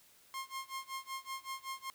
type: tone with tremolo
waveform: sawtooth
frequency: 1066 Hz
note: C6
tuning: 32 cents sharp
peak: -34 dBFS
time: 0.34-1.9 s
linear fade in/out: 0 ms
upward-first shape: sine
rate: 5.3 Hz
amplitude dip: 95%
effects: white hiss -64 dBFS RMS until 1.94 s